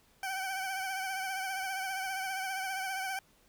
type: tone with vibrato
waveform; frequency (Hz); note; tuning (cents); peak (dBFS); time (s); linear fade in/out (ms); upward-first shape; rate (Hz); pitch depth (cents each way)
20% pulse; 765; G5; -42; -29; 0.23-3.19; 2; triangle; 15; 55
effects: pink hiss -66 dBFS RMS until 3.48 s